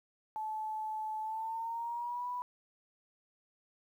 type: tone with pitch glide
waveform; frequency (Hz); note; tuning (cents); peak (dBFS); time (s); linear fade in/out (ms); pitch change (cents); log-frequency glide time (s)
sine; 867 to 984.5; A5 to B5; -26 to -6; -35; 0.36-2.42; 0; +220; 1.21-2.28
effects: 11-bit